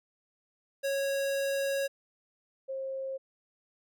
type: tone pair in turn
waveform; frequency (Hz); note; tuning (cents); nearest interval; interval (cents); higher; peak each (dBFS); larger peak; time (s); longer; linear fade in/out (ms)
square / sine; 551 / 534.1; C#5 / C5; -11 / +36; minor second; 53; first; -29 / -33; first; 0.83-1.88 / 2.68-3.18; first; 20
effects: none